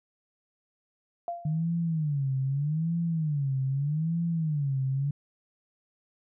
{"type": "tone with exponential decay", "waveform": "sine", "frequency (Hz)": 690, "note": "F5", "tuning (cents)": -21, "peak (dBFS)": -27, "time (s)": [1.28, 1.64], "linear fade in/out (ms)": 1, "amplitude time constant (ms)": 78}
{"type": "tone with vibrato", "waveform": "sine", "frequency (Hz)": 150, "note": "D3", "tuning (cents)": 37, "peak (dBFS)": -25, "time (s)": [1.45, 5.11], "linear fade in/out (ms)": 5, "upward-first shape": "sine", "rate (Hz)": 0.81, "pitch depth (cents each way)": 210}
{"effects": []}